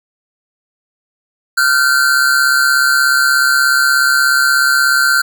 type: tone pair together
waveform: square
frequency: 1396.9 / 1533.6 Hz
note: F6 / G6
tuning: 0 / -38 cents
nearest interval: major second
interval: 162 cents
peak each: -13 dBFS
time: 1.57-5.22 s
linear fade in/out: 10 ms
effects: none